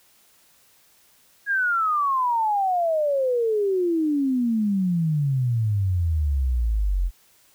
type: exponential sweep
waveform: sine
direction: down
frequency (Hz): 1661.2 to 42.44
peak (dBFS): -19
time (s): 1.46-7.11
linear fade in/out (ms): 50
effects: white hiss -58 dBFS RMS until 7.54 s